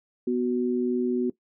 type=tone pair together; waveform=sine; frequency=246.9 / 370 Hz; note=B3 / F#4; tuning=0 / 0 cents; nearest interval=perfect fifth; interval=700 cents; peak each=-25 dBFS; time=0.27-1.3 s; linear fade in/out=5 ms; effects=noise-tail reverb RT60 0.1 s tail -18 dB re dry